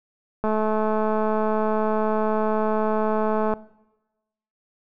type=click train; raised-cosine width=1 ms; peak=-11 dBFS; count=670; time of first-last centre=0.44-3.537 s; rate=216 Hz; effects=noise-tail reverb RT60 1.0 s tail -20 dB re dry